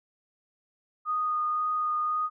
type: tone with vibrato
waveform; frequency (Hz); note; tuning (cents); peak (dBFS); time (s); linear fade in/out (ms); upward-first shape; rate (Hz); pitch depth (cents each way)
sine; 1234; D#6; -15; -25; 1.05-2.3; 50; sine; 1.9; 10
effects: none